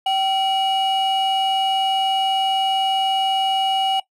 triangle tone pair together, 771 / 2905 Hz, G5 / F#7, -29 / -32 cents, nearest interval octave + major seventh, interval 2297 cents, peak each -15 / -21 dBFS, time 0.06-4 s, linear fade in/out 5 ms, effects noise-tail reverb RT60 0.1 s tail -19 dB re dry + tanh soft clip ceiling -11 dBFS

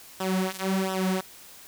sawtooth tone with flanger, 189.2 Hz, F#3, 39 cents sharp, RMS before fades -27 dBFS, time 0.2-1.21 s, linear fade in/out 5 ms, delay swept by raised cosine 0.44 to 5.34 ms, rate 1.4 Hz, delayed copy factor -0.9, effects white hiss -48 dBFS RMS until 1.67 s

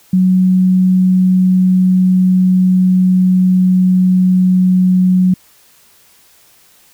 sine tone with pitch glide, 185 to 183.83 Hz, F#3 to F#3, 0 to -11 cents, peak -7 dBFS, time 0.13-5.34 s, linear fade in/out 5 ms, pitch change -11 cents, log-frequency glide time 0.84-4.94 s, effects white hiss -48 dBFS RMS until 6.93 s

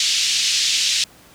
pink band-pass noise, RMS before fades -19 dBFS, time 0-1.04 s, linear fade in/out 2 ms, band 2900 to 6700 Hz, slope 24 dB/octave, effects pink hiss -48 dBFS RMS until 1.34 s + high-pass 60 Hz 12 dB/octave

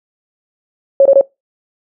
sine tone bursts, 549 Hz, C#5, 17 cents flat, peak -3 dBFS, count 3, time 1-1.211 s, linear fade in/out 2 ms, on 55 ms, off 23 ms, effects noise-tail reverb RT60 0.2 s tail -23 dB re dry

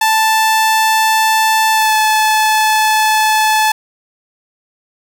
sawtooth tone with pitch glide, 880 to 866.4 Hz, A5 to A5, 0 to -27 cents, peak -6 dBFS, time 0.01-3.72 s, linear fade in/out 5 ms, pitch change -27 cents, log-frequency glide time 1.72-1.96 s, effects none

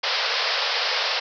white band-pass noise, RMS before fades -24 dBFS, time 0.03-1.2 s, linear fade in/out 10 ms, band 440 to 5300 Hz, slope 96 dB/octave, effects none

